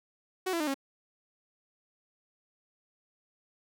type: tone with pitch steps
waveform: sawtooth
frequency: 373 / 336.2 / 303 / 273.1 Hz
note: F#4 / E4 / D#4 / C#4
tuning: +14 / +34 / -46 / -26 cents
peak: -25 dBFS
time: 0.46-0.744 s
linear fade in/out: 10 ms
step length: 71 ms
effects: none